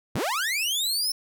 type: linear sweep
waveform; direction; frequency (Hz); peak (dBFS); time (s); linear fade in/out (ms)
sawtooth; up; 58.6 to 5360; -21; 0.15-1.12; 5
effects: none